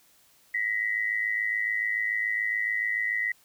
sine tone pair together, 1903 / 2010 Hz, A#6 / B6, +35 / +30 cents, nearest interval minor second, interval 95 cents, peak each -28 dBFS, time 0.54-3.32 s, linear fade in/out 5 ms, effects white hiss -61 dBFS RMS until 3.44 s

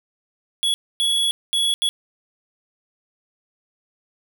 square tone bursts at uneven times, 3371 Hz, G#7, 25 cents sharp, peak -18 dBFS, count 4, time 0.63-0.74 / 1-1.31 / 1.53-1.74 / 1.82-1.89 s, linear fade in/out 0 ms, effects none

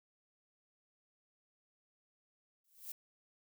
violet noise with exponential growth, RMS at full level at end -41 dBFS, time 2.64-2.92 s, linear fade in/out 5 ms, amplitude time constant 59 ms, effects none

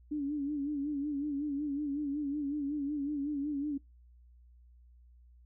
sine tone with vibrato, 288.6 Hz, D4, 30 cents flat, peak -31 dBFS, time 0.11-3.78 s, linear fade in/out 10 ms, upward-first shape sine, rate 5.4 Hz, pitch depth 77 cents each way, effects noise-tail reverb RT60 0.2 s tail -22 dB re dry + added 60 Hz sine -56 dBFS peak until 5.45 s

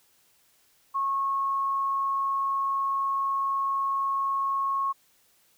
sine tone, 1094 Hz, C#6, 23 cents flat, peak -24 dBFS, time 0.94-4.93 s, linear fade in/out 20 ms, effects white hiss -64 dBFS RMS until 5.57 s

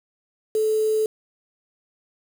sine tone with quantisation, 433.7 Hz, A4, 25 cents flat, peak -18 dBFS, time 0.55-1.06 s, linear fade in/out 2 ms, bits 6, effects none

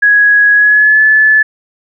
sine tone with pitch glide, 1667 to 1731.8 Hz, G#6 to A6, +6 to -28 cents, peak -4 dBFS, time 0.02-1.43 s, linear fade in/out 10 ms, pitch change +66 cents, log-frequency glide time 0.54-1.02 s, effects none

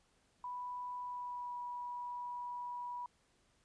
sine tone with pitch glide, 987.8 to 974.8 Hz, B5 to B5, 0 to -23 cents, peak -40 dBFS, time 0.44-3.06 s, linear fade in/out 2 ms, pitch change -23 cents, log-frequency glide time 1-1.57 s, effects pink hiss -73 dBFS RMS until 3.64 s + resampled to 22050 Hz

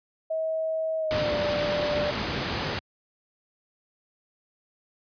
sine tone with pitch glide, 640 to 590.3 Hz, D#5 to D5, +49 to +9 cents, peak -25 dBFS, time 0.3-2.11 s, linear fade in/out 10 ms, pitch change -140 cents, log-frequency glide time 0.99-1.32 s
pink noise, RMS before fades -28 dBFS, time 1.11-2.79 s, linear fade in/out 0 ms
effects high-pass 80 Hz 12 dB/octave + resampled to 11025 Hz

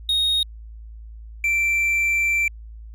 triangle tone pair in turn, 3733 / 2345 Hz, A#7 / D7, +2 / -3 cents, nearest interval minor sixth, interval 805 cents, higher first, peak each -16 dBFS, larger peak neither, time 0.09-0.43 / 1.44-2.48 s, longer second, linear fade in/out 2 ms, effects added 55 Hz sine -36 dBFS peak until 2.94 s

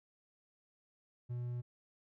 triangle tone, 121.8 Hz, B2, 24 cents flat, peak -35 dBFS, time 1.29-1.62 s, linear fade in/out 20 ms, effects none

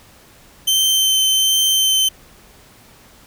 sawtooth tone with vibrato, 3098 Hz, G7, 21 cents flat, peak -10 dBFS, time 0.67-2.09 s, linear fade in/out 10 ms, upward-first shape sine, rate 1.3 Hz, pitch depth 8 cents each way, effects pink hiss -47 dBFS RMS until 3.26 s

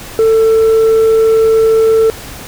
sine tone, 445.6 Hz, A4, 22 cents sharp, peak -3 dBFS, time 0.19-2.1 s, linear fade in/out 0 ms, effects tanh soft clip ceiling -5 dBFS + pink hiss -29 dBFS RMS until 2.47 s

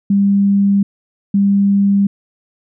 sine tone pair in turn, 199.3 / 199.3 Hz, G3 / G3, +29 / +29 cents, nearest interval unison, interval 0 cents, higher neither, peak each -9 dBFS, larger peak neither, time 0.1-0.83 / 1.34-2.07 s, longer neither, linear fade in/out 5 ms, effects none

